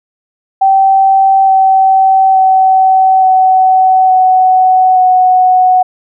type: tone with pitch steps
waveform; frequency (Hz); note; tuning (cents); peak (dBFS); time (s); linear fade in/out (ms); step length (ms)
sine; 774 / 766.9 / 759.8 / 752.8 / 745.9 / 739; G5 / G5 / F#5 / F#5 / F#5 / F#5; -22 / -38 / +46 / +30 / +14 / -2; -4; 0.61-5.83; 10; 870
effects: none